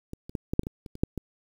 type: clicks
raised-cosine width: 3 ms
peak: -23 / -28 / -17 / -14 / -7 / -30 / -19 / -28 / -28 / -9 / -19 dBFS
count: 11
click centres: 0.134 / 0.295 / 0.352 / 0.535 / 0.594 / 0.634 / 0.669 / 0.862 / 0.954 / 1.035 / 1.177 s
effects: 8-bit